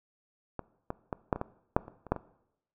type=clicks; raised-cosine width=1 ms; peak=-21 / -19 / -18 / -11 / -22 / -18 / -8 / -30 / -30 / -11 / -23 dBFS; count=11; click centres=0.593 / 0.904 / 1.128 / 1.328 / 1.36 / 1.414 / 1.765 / 1.881 / 2.067 / 2.12 / 2.163 s; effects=noise-tail reverb RT60 0.8 s tail -20 dB re dry